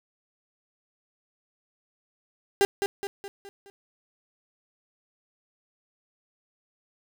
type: tone with echo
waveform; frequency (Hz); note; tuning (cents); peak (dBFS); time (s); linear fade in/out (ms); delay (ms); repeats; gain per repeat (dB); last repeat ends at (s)
35% pulse; 398.4; G4; +28; -16; 2.61-2.65; 0; 210; 5; -6; 3.7
effects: none